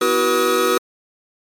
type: tone cluster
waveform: square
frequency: 249.2 / 329.3 / 375.5 / 484.2 / 1268 Hz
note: B3 / E4 / F#4 / B4 / D#6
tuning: +16 / -2 / +26 / -34 / +32 cents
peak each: -29 / -26 / -20 / -20 / -21 dBFS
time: 0.01-0.78 s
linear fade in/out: 5 ms
effects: MP3 64 kbps